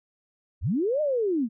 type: linear two-way sweep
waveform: sine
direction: up then down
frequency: 50.1 to 622.3 to 207.3 Hz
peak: -22 dBFS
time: 0.61-1.49 s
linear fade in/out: 50 ms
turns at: 1.01 s
effects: none